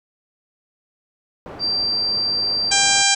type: low-pass noise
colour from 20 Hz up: white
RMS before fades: -36 dBFS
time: 1.46-3.02 s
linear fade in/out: 0 ms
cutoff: 760 Hz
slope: 12 dB/octave
type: tone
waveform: sine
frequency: 4702 Hz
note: D8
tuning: 1 cent sharp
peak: -18 dBFS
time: 1.59-2.74 s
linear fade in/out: 50 ms
type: harmonic tone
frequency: 794 Hz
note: G5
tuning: 22 cents sharp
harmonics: 1 / 2 / 3 / 4 / 5 / 6 / 7 / 8 / 9 / 10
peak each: -23 / -23 / -23 / -23 / -23 / -23 / -23 / -23 / -23 / -23 dBFS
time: 2.71-3.15 s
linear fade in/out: 10 ms
effects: none